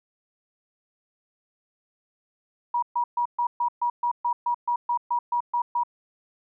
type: tone bursts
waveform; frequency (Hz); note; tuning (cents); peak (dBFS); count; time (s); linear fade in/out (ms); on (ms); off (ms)
sine; 960; B5; -49; -21; 15; 2.74-5.835; 5; 85; 130
effects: none